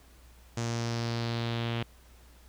sawtooth tone with low-pass filter sweep, 116.8 Hz, A#2, 4 cents sharp, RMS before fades -32 dBFS, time 0.57-1.83 s, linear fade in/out 5 ms, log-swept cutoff 6700 to 3100 Hz, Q 3, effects added 60 Hz sine -54 dBFS peak until 2.48 s + pink hiss -60 dBFS RMS until 2.48 s

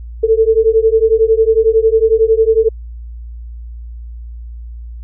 sine beating tone pair, 440 / 451 Hz, A4 / A4, 0 / +43 cents, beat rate 11 Hz, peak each -11 dBFS, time 0.23-2.69 s, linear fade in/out 10 ms, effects added 58 Hz sine -26 dBFS peak until 5.03 s

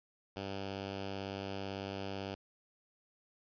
5% pulse tone with notch filter, 98 Hz, G2, in tune, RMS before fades -41 dBFS, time 0.36-2.35 s, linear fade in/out 5 ms, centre 1100 Hz, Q 1.5, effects resampled to 11025 Hz + 11-bit

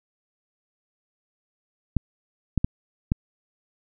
clicks, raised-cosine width 5 ms, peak -8 dBFS, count 4, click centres 1.967 / 2.577 / 2.645 / 3.119 s, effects none

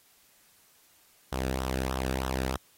sawtooth tone with flanger, 65.1 Hz, C2, 8 cents flat, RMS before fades -31 dBFS, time 1.32-2.57 s, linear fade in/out 5 ms, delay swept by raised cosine 0.43 to 0.98 ms, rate 3.2 Hz, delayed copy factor -0.55, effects white hiss -62 dBFS RMS until 2.77 s + AAC 48 kbps

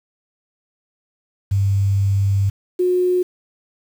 sine tone pair in turn, 98.8 / 362.2 Hz, G2 / F#4, +14 / -37 cents, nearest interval octave + minor seventh, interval 2249 cents, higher second, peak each -14 dBFS, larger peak neither, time 1.51-2.5 / 2.79-3.23 s, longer first, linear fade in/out 10 ms, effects 7-bit

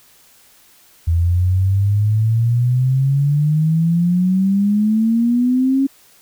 sine exponential sweep, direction up, 82.41 to 274.9 Hz, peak -12 dBFS, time 1.07-5.87 s, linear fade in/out 10 ms, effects white hiss -50 dBFS RMS until 6.21 s

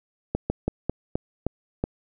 slowing click train, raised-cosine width 2 ms, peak -10 dBFS, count 7, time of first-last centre 0.35-1.839 s, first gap 150 ms, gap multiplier 1.2, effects none

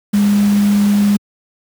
sine tone in noise, 204.2 Hz, G#3, 29 cents flat, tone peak -9 dBFS, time 0.13-1.17 s, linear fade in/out 10 ms, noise pink, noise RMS -27 dBFS, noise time 0.13-1.17 s, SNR +15 dB, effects high-pass 100 Hz 12 dB/octave

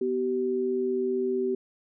sine tone pair together, 248 / 383.4 Hz, B3 / G4, +7 / -38 cents, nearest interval minor sixth, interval 755 cents, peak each -31 / -25 dBFS, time 0.01-1.55 s, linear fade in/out 5 ms, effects none

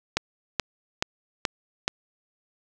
click train, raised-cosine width 0.2 ms, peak -5 dBFS, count 5, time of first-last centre 0.17-1.879 s, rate 2.34 Hz, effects none

